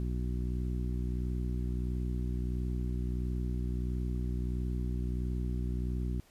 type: harmonic tone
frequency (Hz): 61.5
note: B1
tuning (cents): -7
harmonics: 1 / 2 / 3 / 4 / 5 / 6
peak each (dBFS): -32 / -38 / -40 / -44 / -47 / -48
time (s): 0-6.2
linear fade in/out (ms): 0
effects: pink hiss -63 dBFS RMS until 6.3 s + resampled to 32000 Hz